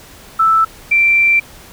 sine tone pair in turn, 1319 / 2350 Hz, E6 / D7, +1 / +1 cents, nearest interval minor seventh, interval 1000 cents, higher second, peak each -8 dBFS, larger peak neither, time 0.39-0.65 / 0.91-1.4 s, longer second, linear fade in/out 10 ms, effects pink hiss -39 dBFS RMS until 1.72 s

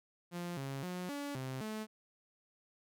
sawtooth tone with pitch steps, 174.6 / 136.5 / 180.4 / 285.8 / 131.1 / 216.6 Hz, F3 / C#3 / F#3 / D4 / C3 / A3, 0 / -26 / -44 / -47 / +4 / -27 cents, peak -35 dBFS, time 0.31-1.87 s, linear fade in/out 50 ms, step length 260 ms, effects none

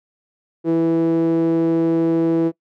sawtooth tone with band-pass filter, 164.81 Hz, E3, in tune, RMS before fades -17 dBFS, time 0.64-2.52 s, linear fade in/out 50 ms, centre 380 Hz, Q 8.7, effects noise-tail reverb RT60 0.1 s tail -22 dB re dry

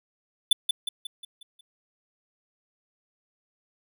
square tone with echo, 3500 Hz, A7, 10 cents flat, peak -15 dBFS, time 0.51-0.53 s, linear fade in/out 5 ms, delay 180 ms, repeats 6, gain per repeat -6 dB, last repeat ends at 1.61 s, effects none

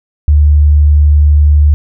sine tone, 74 Hz, D2, 14 cents sharp, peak -3 dBFS, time 0.28-1.74 s, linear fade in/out 0 ms, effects none

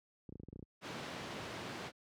clicks, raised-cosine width 3 ms, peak -35 dBFS, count 10, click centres 0.292 / 0.325 / 0.356 / 0.399 / 0.434 / 0.486 / 0.529 / 0.56 / 0.593 / 0.627 s
pink band-pass noise, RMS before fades -45 dBFS, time 0.81-1.92 s, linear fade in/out 50 ms, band 130 to 4200 Hz, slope 12 dB/octave
effects high-pass 60 Hz 12 dB/octave

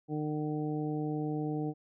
harmonic tone, 151.6 Hz, D#3, 45 cents flat, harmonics 1 / 2 / 3 / 4 / 5, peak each -35 / -34 / -39 / -50 / -43 dBFS, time 0.08-1.74 s, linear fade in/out 50 ms, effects none

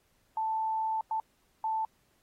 sine tone bursts at uneven times, 882 Hz, A5, 4 cents sharp, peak -28 dBFS, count 3, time 0.37-1.01 / 1.11-1.2 / 1.64-1.85 s, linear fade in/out 2 ms, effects pink hiss -71 dBFS RMS until 2.22 s + AAC 48 kbps

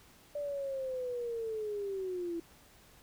sine linear sweep, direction down, 587.3 to 331.7 Hz, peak -34 dBFS, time 0.35-2.4 s, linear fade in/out 5 ms, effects pink hiss -60 dBFS RMS until 3.02 s

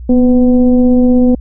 sine tone with frequency modulation, 246.9 Hz, B3, in tune, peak -5 dBFS, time 0.09-1.35 s, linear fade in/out 5 ms, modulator 255 Hz, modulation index 0.71, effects added 60 Hz sine -24 dBFS peak until 1.4 s

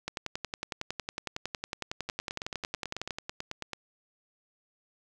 two click trains, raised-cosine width 0.2 ms, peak -18 / -16 dBFS, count 16 / 34, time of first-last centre 2.09-3.733 / 0.08-3.108 s, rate 9.13 / 10.9 Hz, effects none

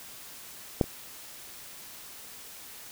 clicks, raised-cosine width 2 ms, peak -8 / -29 dBFS, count 2, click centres 0.812 / 0.84 s, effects white hiss -46 dBFS RMS until 2.91 s

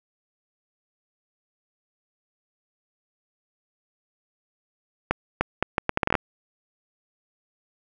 accelerating click train, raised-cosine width 0.5 ms, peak -5 dBFS, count 12, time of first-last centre 5.11-6.153 s, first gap 300 ms, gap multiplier 0.72, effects none

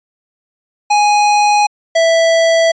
square tone pair in turn, 830.6 / 659.2 Hz, G#5 / E5, 0 / 0 cents, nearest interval major third, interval 400 cents, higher first, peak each -9 dBFS, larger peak neither, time 0.9-1.67 / 1.95-2.72 s, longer neither, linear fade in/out 10 ms, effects resampled to 16000 Hz

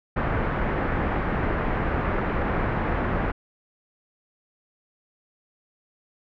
pink low-pass noise, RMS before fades -25 dBFS, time 0.16-3.32 s, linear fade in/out 10 ms, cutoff 1900 Hz, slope 24 dB/octave, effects none

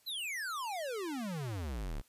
square exponential sweep, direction down, 4174 to 31.28 Hz, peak -37 dBFS, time 0.06-2.02 s, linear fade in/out 20 ms, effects white hiss -68 dBFS RMS until 2.08 s + resampled to 32000 Hz

